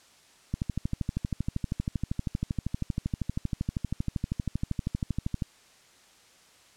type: click train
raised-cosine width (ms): 5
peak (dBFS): -16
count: 63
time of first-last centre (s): 0.54-5.422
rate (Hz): 12.7
effects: white hiss -58 dBFS RMS until 6.76 s + low-pass 8000 Hz 12 dB/octave